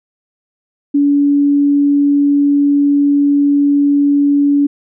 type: tone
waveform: sine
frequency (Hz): 285.5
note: D4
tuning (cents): -49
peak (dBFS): -8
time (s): 0.94-4.67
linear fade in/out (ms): 10
effects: none